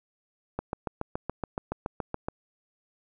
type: click train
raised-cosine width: 1 ms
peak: -16 dBFS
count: 13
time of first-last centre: 0.59-2.285 s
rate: 7.08 Hz
effects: none